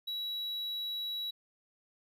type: tone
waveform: triangle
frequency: 3900 Hz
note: B7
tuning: 23 cents flat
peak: -33 dBFS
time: 0.07-1.31 s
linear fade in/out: 10 ms
effects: none